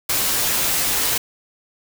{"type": "noise with comb filter", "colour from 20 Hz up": "white", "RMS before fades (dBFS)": -20, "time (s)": [0.09, 1.18], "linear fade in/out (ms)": 5, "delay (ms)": 12, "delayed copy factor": -0.55, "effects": []}